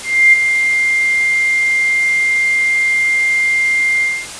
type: tone with ADSR envelope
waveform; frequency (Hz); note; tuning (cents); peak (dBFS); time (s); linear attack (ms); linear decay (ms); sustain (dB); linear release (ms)
sine; 2100; C7; +6; -3; 0.03-4.28; 300; 15; -8; 260
effects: white hiss -28 dBFS RMS until 4.39 s + resampled to 22050 Hz